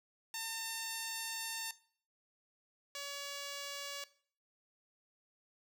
5% pulse tone pair in turn, 904 / 566 Hz, A5 / C#5, +47 / +36 cents, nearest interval minor sixth, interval 811 cents, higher first, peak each -27 / -30 dBFS, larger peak first, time 0.34-1.71 / 2.95-4.04 s, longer first, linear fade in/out 2 ms, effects noise-tail reverb RT60 0.5 s tail -18 dB re dry

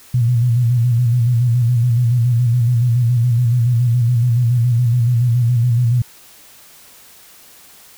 sine tone with vibrato, 120 Hz, B2, 49 cents flat, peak -11 dBFS, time 0.14-6.02 s, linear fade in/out 5 ms, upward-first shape square, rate 7.1 Hz, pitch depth 59 cents each way, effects white hiss -44 dBFS RMS until 7.97 s

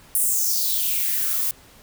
violet noise with high-pass filter sweep, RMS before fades -22 dBFS, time 0.15-1.51 s, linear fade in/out 0 ms, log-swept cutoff 10000 to 920 Hz, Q 3.9, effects pink hiss -50 dBFS RMS until 1.82 s

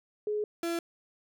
sine / 35% pulse tone pair in turn, 420.8 / 337.9 Hz, G#4 / E4, +23 / +43 cents, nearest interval major third, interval 380 cents, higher first, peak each -28 dBFS, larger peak neither, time 0.27-0.44 / 0.63-0.79 s, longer first, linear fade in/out 2 ms, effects none

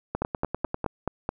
two click trains, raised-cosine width 1 ms, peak -12 / -13 dBFS, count 6 / 8, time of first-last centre 0.22-1.291 / 0.15-0.843 s, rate 4.67 / 10.1 Hz, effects none

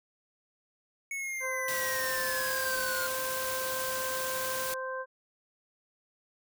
square linear sweep, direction down, 2217 to 1414 Hz, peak -34 dBFS, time 1.11-3.07 s, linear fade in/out 2 ms
harmonic tone, 521 Hz, C5, 7 cents flat, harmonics 1 / 2 / 3, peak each -36 / -38 / -39 dBFS, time 1.4-5.06 s, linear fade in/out 50 ms
white noise, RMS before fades -36 dBFS, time 1.68-4.74 s, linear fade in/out 2 ms
effects none

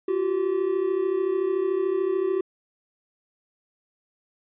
triangle tone pair together, 350 / 383.6 Hz, F4 / G4, +4 / -37 cents, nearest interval major second, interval 159 cents, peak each -25 / -21 dBFS, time 0.08-2.41 s, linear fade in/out 5 ms, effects resampled to 8000 Hz

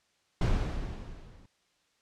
brown noise with level ramp, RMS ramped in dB -24 to -54 dBFS, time 0.41-1.46 s, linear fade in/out 5 ms, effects white hiss -71 dBFS RMS until 2.01 s + low-pass 6000 Hz 12 dB/octave

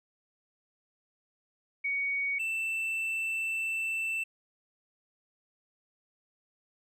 sine / triangle tone pair in turn, 2240 / 2664 Hz, C#7 / E7, +18 / +18 cents, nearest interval minor third, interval 300 cents, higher second, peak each -28 dBFS, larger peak neither, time 1.84-2.39 / 2.39-4.24 s, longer second, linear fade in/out 10 ms, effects none

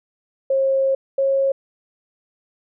sine tone pair in turn, 538 / 543.6 Hz, C5 / C#5, +48 / -34 cents, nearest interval unison, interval 18 cents, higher second, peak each -15 / -15 dBFS, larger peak neither, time 0.5-0.95 / 1.18-1.52 s, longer first, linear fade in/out 5 ms, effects none

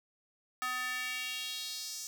square tone with high-pass filter sweep, 252.3 Hz, B3, 37 cents sharp, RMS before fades -38 dBFS, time 0.62-2.07 s, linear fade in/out 0 ms, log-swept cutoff 1300 to 6200 Hz, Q 2.6, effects none

